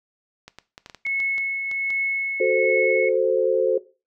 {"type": "clicks", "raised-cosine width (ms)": 0.2, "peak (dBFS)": -22, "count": 11, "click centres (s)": [0.48, 0.586, 0.779, 0.861, 0.898, 0.947, 1.066, 1.202, 1.381, 1.714, 1.904]}
{"type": "tone with tremolo", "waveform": "sine", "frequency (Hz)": 2192, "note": "C#7", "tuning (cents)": -20, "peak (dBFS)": -21, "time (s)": [1.05, 3.09], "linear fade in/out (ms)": 5, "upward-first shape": "triangle", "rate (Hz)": 1.3, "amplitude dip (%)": 45}
{"type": "chord", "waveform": "sine", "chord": "F# diminished", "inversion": "none", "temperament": "equal", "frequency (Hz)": [370, 440, 523.3], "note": ["F#4", "A4", "C5"], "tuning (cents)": [0, 0, 0], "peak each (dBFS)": [-22, -21, -21], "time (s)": [2.4, 3.78], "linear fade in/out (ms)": 5}
{"effects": ["noise-tail reverb RT60 0.3 s tail -17 dB re dry"]}